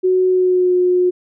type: tone with pitch glide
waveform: sine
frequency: 370 to 361.1 Hz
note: F#4 to F#4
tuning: 0 to -42 cents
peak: -11 dBFS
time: 0.03-1.11 s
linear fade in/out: 20 ms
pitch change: -42 cents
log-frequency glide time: 0.28-0.75 s
effects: none